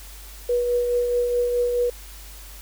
sine tone with tremolo, 485.4 Hz, B4, 30 cents flat, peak -17 dBFS, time 0.49-1.9 s, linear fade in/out 5 ms, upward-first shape triangle, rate 4.7 Hz, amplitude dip 40%, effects added 50 Hz sine -40 dBFS peak until 2.61 s + white hiss -44 dBFS RMS until 2.61 s

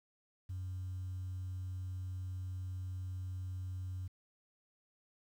sine tone, 92.5 Hz, F#2, in tune, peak -37 dBFS, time 0.49-4.08 s, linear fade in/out 10 ms, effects tanh soft clip ceiling -36 dBFS + 11-bit

